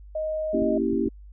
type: tone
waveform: sine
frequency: 624 Hz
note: D#5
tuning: 5 cents sharp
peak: -25 dBFS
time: 0.15-0.78 s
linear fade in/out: 5 ms
type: chord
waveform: sine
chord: A# diminished seventh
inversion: none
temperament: equal with one note detuned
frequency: 233.1 / 278.3 / 329.6 / 392 Hz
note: A#3 / C#4 / E4 / G4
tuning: 0 / +7 / 0 / 0 cents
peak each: -27 dBFS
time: 0.53-1.09 s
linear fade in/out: 10 ms
type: clicks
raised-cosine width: 5 ms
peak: -24 dBFS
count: 3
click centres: 0.622 / 0.932 / 1.065 s
effects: added 50 Hz sine -42 dBFS peak until 1.32 s

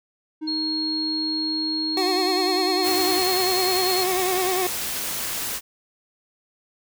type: tone with pitch glide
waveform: triangle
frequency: 311.1 to 313.1 Hz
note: D#4 to D#4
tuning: 0 to +11 cents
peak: -25 dBFS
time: 0.41-3.2 s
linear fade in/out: 20 ms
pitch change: +11 cents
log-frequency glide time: 1.25-2.76 s
type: tone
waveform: sine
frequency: 4275 Hz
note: C8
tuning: 36 cents sharp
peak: -24 dBFS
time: 0.47-4.04 s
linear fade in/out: 10 ms
type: tone with vibrato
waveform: 25% pulse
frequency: 370 Hz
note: F#4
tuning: in tune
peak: -18 dBFS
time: 1.97-4.67 s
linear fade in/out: 2 ms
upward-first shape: sine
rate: 10 Hz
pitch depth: 53 cents each way
type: noise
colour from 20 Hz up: white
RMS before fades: -28 dBFS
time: 2.82-5.61 s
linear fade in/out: 50 ms
effects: none

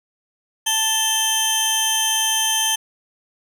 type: tone pair together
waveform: 20% pulse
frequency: 880 / 3131 Hz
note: A5 / G7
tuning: 0 / -3 cents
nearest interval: octave + minor seventh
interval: 2197 cents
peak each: -19 / -13 dBFS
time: 0.66-2.76 s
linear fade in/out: 10 ms
effects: 8-bit

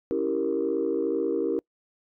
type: chord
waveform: sine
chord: C# diminished seventh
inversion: none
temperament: equal with one note detuned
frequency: 279.4 / 329.6 / 392 / 466.2 Hz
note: C#4 / E4 / G4 / Bb4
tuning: +14 / 0 / 0 / 0 cents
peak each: -31 / -28 / -28 / -27 dBFS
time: 0.11-1.59 s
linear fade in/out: 0 ms
effects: noise-tail reverb RT60 0.1 s tail -26 dB re dry + tanh soft clip ceiling -16 dBFS

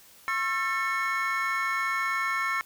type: tone cluster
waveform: triangle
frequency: 1082 / 1343 / 1786 / 2194 Hz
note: C#6 / E6 / A6 / C#7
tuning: -42 / +32 / +25 / -18 cents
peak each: -29 dBFS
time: 0.28-2.61 s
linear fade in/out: 0 ms
effects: tanh soft clip ceiling -16 dBFS + white hiss -54 dBFS RMS until 2.65 s

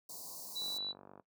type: band-stop noise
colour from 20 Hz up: white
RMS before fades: -47 dBFS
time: 0.09-0.78 s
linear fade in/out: 5 ms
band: 1100 to 4100 Hz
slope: 96 dB/octave
type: tone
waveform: sine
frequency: 3951 Hz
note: B7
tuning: in tune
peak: -36 dBFS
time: 0.55-0.93 s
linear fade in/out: 20 ms
type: click train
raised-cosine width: 1 ms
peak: -38 dBFS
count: 29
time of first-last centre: 0.62-1.197 s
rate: 48.5 Hz
effects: noise-tail reverb RT60 0.1 s tail -17 dB re dry + high-pass 150 Hz 12 dB/octave

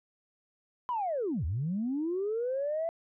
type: linear two-way sweep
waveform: sine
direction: down then up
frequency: 1020 to 70.4 to 675 Hz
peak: -28 dBFS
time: 0.89-2.89 s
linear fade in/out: 0 ms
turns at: 1.45 s
effects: tanh soft clip ceiling -24 dBFS

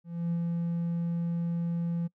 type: tone with ADSR envelope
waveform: triangle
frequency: 169.9 Hz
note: F3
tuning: 47 cents flat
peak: -23 dBFS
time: 0.04-2.08 s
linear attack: 280 ms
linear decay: 57 ms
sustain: -2 dB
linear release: 20 ms
effects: noise-tail reverb RT60 0.1 s tail -25 dB re dry + tanh soft clip ceiling -21 dBFS

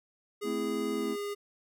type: tone with pitch glide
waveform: square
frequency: 413.2 to 408.2 Hz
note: G#4 to G#4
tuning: -9 to -30 cents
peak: -34 dBFS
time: 0.41-1.35 s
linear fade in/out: 20 ms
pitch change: -21 cents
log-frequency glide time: 0.93-1.1 s
type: chord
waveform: triangle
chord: A minor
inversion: none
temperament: equal with one note detuned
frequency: 220 / 261.6 / 332.1 Hz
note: A3 / C4 / E4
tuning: 0 / 0 / +13 cents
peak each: -34 dBFS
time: 0.43-1.17 s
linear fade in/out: 50 ms
effects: none

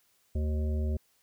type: harmonic tone with a mistuned harmonic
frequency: 75.5 Hz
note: D2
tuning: 48 cents sharp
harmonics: 1 / 3 / 5 / 7 / 8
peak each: -27 / -38 / -42 / -47 / -47 dBFS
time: 0.35-0.97 s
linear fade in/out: 5 ms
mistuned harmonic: 8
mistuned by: +41 cents
effects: white hiss -69 dBFS RMS until 1.22 s

